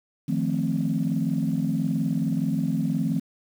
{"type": "chord", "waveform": "sine", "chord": "F dominant seventh", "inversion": "third", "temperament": "equal", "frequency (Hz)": [155.56, 174.61, 220, 261.6], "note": ["Eb3", "F3", "A3", "C4"], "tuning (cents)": [0, 0, 0, 0], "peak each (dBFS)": -27, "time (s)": [0.28, 3.2], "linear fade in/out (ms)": 10, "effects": ["tanh soft clip ceiling -14 dBFS", "8-bit"]}